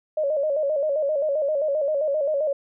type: tone with vibrato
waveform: sine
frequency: 587.3 Hz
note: D5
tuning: in tune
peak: -20 dBFS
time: 0.17-2.53 s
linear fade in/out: 5 ms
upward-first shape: square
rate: 7.6 Hz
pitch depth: 88 cents each way
effects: none